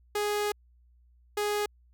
sawtooth tone bursts at uneven times, 415.3 Hz, G#4, in tune, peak -23 dBFS, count 2, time 0.15-0.52 / 1.37-1.66 s, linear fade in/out 5 ms, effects added 60 Hz sine -58 dBFS peak until 1.93 s

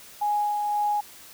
sine tone with tremolo, 830.6 Hz, G#5, in tune, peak -21 dBFS, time 0.21-1.01 s, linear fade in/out 10 ms, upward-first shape sine, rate 1.9 Hz, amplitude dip 30%, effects white hiss -47 dBFS RMS until 1.33 s

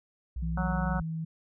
sine tone, 61.74 Hz, B1, in tune, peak -31 dBFS, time 0.36-1.02 s, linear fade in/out 5 ms
sine tone with pitch glide, 164.8 to 161.5 Hz, E3 to E3, 0 to -35 cents, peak -31 dBFS, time 0.42-1.25 s, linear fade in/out 10 ms, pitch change -35 cents, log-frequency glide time 0.59-0.84 s
harmonic tone, 185 Hz, F#3, in tune, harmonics 1 / 3 / 4 / 5 / 6 / 7 / 8, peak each -32 / -41 / -37 / -40 / -44 / -39 / -39 dBFS, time 0.57-1 s, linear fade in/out 5 ms
effects none

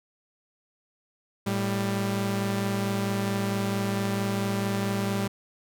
sawtooth tone pair together, 110.84 / 197.2 Hz, A2 / G3, +13 / +11 cents, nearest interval minor seventh, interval 998 cents, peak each -26 / -23 dBFS, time 1.46-5.28 s, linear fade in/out 10 ms, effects none

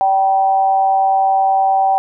sine tone with amplitude modulation, 773 Hz, G5, 24 cents flat, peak -8 dBFS, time 0.01-1.98 s, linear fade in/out 0 ms, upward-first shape sine, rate 191 Hz, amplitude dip 55%, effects none

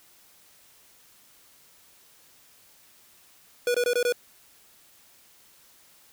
square tone bursts, 486.3 Hz, B4, 27 cents flat, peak -22 dBFS, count 5, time 3.67-4.124 s, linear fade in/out 2 ms, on 74 ms, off 21 ms, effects white hiss -57 dBFS RMS until 6.12 s

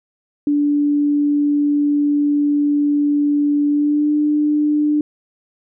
sine tone with pitch glide, 291.1 to 298.2 Hz, D4 to D4, -15 to +27 cents, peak -13 dBFS, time 0.47-5.01 s, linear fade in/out 2 ms, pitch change +42 cents, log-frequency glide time 3.68-4.12 s, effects none

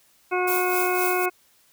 harmonic tone, 363.1 Hz, F#4, 33 cents flat, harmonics 1 / 2 / 3 / 4 / 6 / 7, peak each -24 / -27 / -29 / -30 / -32 / -32 dBFS, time 0.31-1.3 s, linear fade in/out 20 ms
violet noise with tremolo, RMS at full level -27 dBFS, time 0.47-1.26 s, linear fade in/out 10 ms, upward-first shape sine, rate 3.9 Hz, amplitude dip 60%
effects white hiss -60 dBFS RMS until 1.72 s

